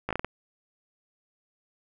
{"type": "slowing click train", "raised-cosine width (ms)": 0.5, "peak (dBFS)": -14, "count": 6, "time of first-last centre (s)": [0.09, 0.246], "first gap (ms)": 16, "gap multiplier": 1.34, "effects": []}